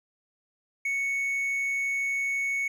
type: tone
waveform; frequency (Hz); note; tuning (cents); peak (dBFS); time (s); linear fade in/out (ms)
triangle; 2217; C#7; 0; -24; 0.85-2.68; 5
effects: none